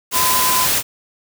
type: tone in noise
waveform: sine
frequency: 1016 Hz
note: B5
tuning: 49 cents sharp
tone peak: -18 dBFS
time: 0.12-0.68 s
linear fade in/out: 50 ms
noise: white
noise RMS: -17 dBFS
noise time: 0.11-0.83 s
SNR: -4 dB
effects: none